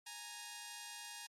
5% pulse tone pair together, 830.6 / 930.4 Hz, G#5 / A#5, 0 / -4 cents, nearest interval major second, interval 196 cents, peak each -38 / -37 dBFS, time 0.06-1.27 s, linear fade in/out 10 ms, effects low-pass 11000 Hz 12 dB/octave + MP3 64 kbps

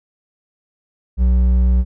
triangle tone with hard clipping, 61.74 Hz, B1, in tune, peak -12 dBFS, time 1.17-1.85 s, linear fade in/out 50 ms, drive 9 dB, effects none

